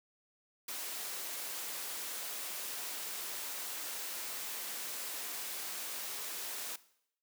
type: high-pass noise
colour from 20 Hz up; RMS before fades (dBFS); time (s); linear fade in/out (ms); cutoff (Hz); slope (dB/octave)
white; -41; 0.68-6.76; 5; 310; 12
effects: noise-tail reverb RT60 0.7 s tail -18 dB re dry